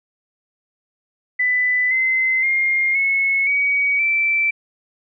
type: tone with pitch steps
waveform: sine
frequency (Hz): 1995 / 2058 / 2123 / 2191 / 2260 / 2332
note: B6 / C7 / C7 / C#7 / C#7 / D7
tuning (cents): +17 / -29 / +25 / -21 / +33 / -13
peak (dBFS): -15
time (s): 1.39-4.51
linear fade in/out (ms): 10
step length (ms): 520
effects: none